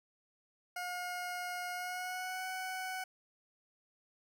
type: tone with pitch glide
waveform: 20% pulse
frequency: 717 to 747.4 Hz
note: F5 to F#5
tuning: +45 to +17 cents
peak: -33 dBFS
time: 0.76-3.04 s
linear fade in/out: 5 ms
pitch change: +72 cents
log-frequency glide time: 1.71-2.46 s
effects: none